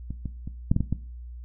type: clicks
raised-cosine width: 5 ms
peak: -21 / -19 / -22 / -7 / -10 / -12 / -12 dBFS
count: 7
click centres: 0.106 / 0.257 / 0.475 / 0.715 / 0.764 / 0.806 / 0.926 s
effects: noise-tail reverb RT60 0.4 s tail -17 dB re dry + added 60 Hz sine -37 dBFS peak until 1.44 s